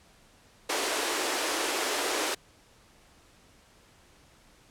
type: high-pass noise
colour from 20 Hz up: pink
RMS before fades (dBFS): -29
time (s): 0.69-2.35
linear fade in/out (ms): 10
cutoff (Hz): 300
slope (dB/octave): 48
effects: pink hiss -59 dBFS RMS until 4.7 s + low-pass 10000 Hz 12 dB/octave